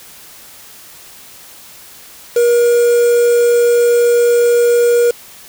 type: tone with quantisation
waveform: triangle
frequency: 476.7 Hz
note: A#4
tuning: 39 cents sharp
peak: -6 dBFS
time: 2.36-5.11 s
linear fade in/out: 5 ms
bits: 4
effects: white hiss -38 dBFS RMS until 5.48 s